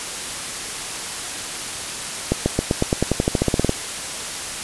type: accelerating click train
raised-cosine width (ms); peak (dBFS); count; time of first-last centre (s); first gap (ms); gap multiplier
2; -3; 17; 2.32-3.694; 140; 0.93
effects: white hiss -28 dBFS RMS until 4.63 s + resampled to 24000 Hz